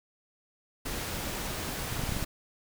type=noise; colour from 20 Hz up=pink; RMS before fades=-35 dBFS; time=0.85-2.25 s; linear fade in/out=10 ms
type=clicks; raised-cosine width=5 ms; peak=-21 dBFS; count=7; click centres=1.926 / 1.995 / 2.037 / 2.092 / 2.122 / 2.166 / 2.226 s
effects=none